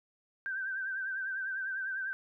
sine tone with vibrato, 1557 Hz, G6, 12 cents flat, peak -33 dBFS, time 0.46-2.13 s, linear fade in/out 0 ms, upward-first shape triangle, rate 10 Hz, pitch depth 74 cents each way, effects none

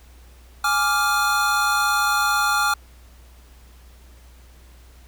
square chord, D diminished, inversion second, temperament equal, 830.6 / 1174.7 / 1396.9 Hz, Ab5 / D6 / F6, 0 / 0 / 0 cents, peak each -25 / -24 / -21 dBFS, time 0.64-2.74 s, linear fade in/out 5 ms, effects added 61 Hz sine -45 dBFS peak until 5.07 s + pink hiss -54 dBFS RMS until 5.07 s

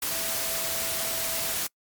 sine tone in noise, 659.3 Hz, E5, in tune, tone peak -38 dBFS, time 0.11-1.53 s, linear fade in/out 5 ms, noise white, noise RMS -29 dBFS, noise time 0.02-1.67 s, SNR -12 dB, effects noise-tail reverb RT60 0.1 s tail -26 dB re dry + MP3 96 kbps

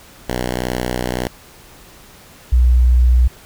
5% pulse / sine tone pair in turn, 61.74 / 61.49 Hz, B1 / B1, 0 / -7 cents, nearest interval unison, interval 7 cents, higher first, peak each -8 dBFS, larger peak neither, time 0.28-1.28 / 2.52-3.28 s, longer first, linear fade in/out 10 ms, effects pink hiss -43 dBFS RMS until 3.45 s

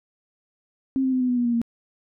sine tone with pitch steps, 266.3 / 261.3 / 256.3 / 251.5 / 246.8 / 242.1 / 237.5 / 233 Hz, C4 / C4 / C4 / B3 / B3 / B3 / A#3 / A#3, +31 / -2 / -36 / +32 / -1 / -34 / +33 / -1 cents, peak -19 dBFS, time 0.96-1.616 s, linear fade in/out 0 ms, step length 82 ms, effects none

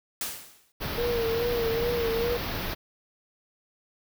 white noise with exponential decay, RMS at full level -29 dBFS, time 0.21-0.72 s, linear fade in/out 2 ms, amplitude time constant 110 ms
pink band-stop noise, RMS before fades -32 dBFS, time 0.8-2.75 s, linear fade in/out 20 ms, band 5400 to 12000 Hz, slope 48 dB/octave
sine tone with vibrato, 467.2 Hz, A#4, 4 cents sharp, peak -25 dBFS, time 0.97-2.38 s, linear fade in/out 20 ms, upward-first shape sine, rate 2.4 Hz, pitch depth 51 cents each way
effects none

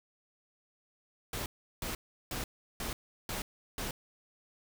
pink noise bursts, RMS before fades -37 dBFS, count 6, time 1.33-3.91 s, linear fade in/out 2 ms, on 130 ms, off 360 ms, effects none

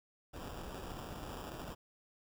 pink noise with sample-and-hold, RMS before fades -45 dBFS, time 0.33-1.75 s, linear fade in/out 20 ms, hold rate 2100 Hz, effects none

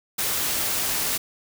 white noise, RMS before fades -25 dBFS, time 0.18-1.18 s, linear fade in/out 10 ms, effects none

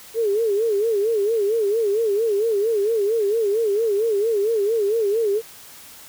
sine tone with vibrato, 428.3 Hz, A4, 47 cents flat, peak -17 dBFS, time 0.14-5.42 s, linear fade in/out 50 ms, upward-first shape sine, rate 4.4 Hz, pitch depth 140 cents each way, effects white hiss -43 dBFS RMS until 6.08 s

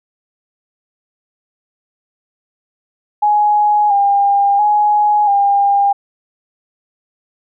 sine tone with vibrato, 819 Hz, G#5, 24 cents flat, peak -9 dBFS, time 3.22-5.93 s, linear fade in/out 10 ms, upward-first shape square, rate 0.73 Hz, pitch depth 35 cents each way, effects none

